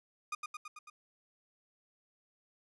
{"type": "tone with echo", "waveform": "30% pulse", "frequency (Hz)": 1224, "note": "D#6", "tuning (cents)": -29, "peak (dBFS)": -32, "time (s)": [0.32, 0.35], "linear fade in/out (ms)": 5, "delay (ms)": 110, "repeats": 5, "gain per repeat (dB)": -3, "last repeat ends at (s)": 0.9, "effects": ["resampled to 22050 Hz"]}